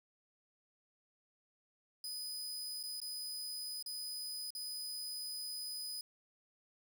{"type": "tone with dropouts", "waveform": "sawtooth", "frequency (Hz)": 4989, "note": "D#8", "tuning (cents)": 4, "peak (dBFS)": -38, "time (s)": [2.04, 6.01], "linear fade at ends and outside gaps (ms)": 2, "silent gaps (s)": [[2.83, 2.836], [3.002, 3.016], [3.826, 3.861], [4.505, 4.55]], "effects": ["11-bit"]}